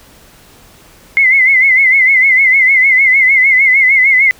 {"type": "tone with vibrato", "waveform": "sine", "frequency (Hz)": 2100, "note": "C7", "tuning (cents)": 6, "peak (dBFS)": -5, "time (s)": [1.17, 4.31], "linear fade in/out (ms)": 0, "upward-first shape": "sine", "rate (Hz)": 6.6, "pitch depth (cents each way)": 85, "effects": ["pink hiss -42 dBFS RMS until 4.39 s"]}